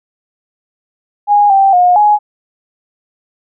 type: tone with pitch steps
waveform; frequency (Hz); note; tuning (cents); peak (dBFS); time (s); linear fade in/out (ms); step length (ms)
sine; 823 / 782 / 717 / 836; G#5 / G5 / F5 / G#5; -16 / -4 / +45 / +11; -5; 1.27-2.19; 50; 230
effects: none